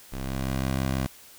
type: ring-modulated tone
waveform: 15% pulse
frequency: 66 Hz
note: C2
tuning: 16 cents sharp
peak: -18 dBFS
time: 0.12-1.07 s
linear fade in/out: 10 ms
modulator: 33.3 Hz
effects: white hiss -50 dBFS RMS until 1.38 s